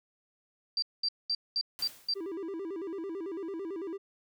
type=tone bursts; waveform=sine; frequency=4699 Hz; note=D8; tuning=in tune; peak=-27 dBFS; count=6; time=0.77-2.138 s; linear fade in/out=2 ms; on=53 ms; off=210 ms
type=noise with exponential decay; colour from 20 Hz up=white; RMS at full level=-42 dBFS; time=1.79-2.35 s; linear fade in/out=0 ms; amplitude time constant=120 ms
type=tone with vibrato; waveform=triangle; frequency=359.2 Hz; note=F4; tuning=49 cents sharp; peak=-33 dBFS; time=2.15-3.98 s; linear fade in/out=20 ms; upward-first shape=square; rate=9 Hz; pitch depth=160 cents each way
effects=none